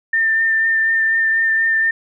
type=tone with vibrato; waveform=sine; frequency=1798 Hz; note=A6; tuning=37 cents sharp; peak=-13 dBFS; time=0.13-1.91 s; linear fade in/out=5 ms; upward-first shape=sine; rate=4.1 Hz; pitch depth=14 cents each way; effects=none